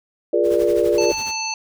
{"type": "chord", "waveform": "sine", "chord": "Bb dominant seventh", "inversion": "second", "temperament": "equal with one note detuned", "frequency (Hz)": [349.2, 415.3, 477.3, 587.3], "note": ["F4", "Ab4", "Bb4", "D5"], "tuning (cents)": [0, 0, 41, 0], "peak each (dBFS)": -20, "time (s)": [0.33, 1.12], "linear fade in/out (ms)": 5}
{"type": "noise with tremolo", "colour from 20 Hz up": "pink", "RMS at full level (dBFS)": -35, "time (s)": [0.43, 1.35], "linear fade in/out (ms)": 50, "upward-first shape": "sine", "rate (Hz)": 12, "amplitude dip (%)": 70}
{"type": "harmonic tone", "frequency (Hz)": 880, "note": "A5", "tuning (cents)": 0, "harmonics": [1, 3, 5, 7], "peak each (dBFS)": [-28, -28, -28, -28], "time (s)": [0.98, 1.54], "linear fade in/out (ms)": 2}
{"effects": []}